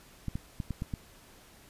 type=clicks; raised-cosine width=5 ms; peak=-21 dBFS; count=6; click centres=0.283 / 0.355 / 0.602 / 0.707 / 0.821 / 0.938 s; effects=pink hiss -56 dBFS RMS until 1.69 s + resampled to 32000 Hz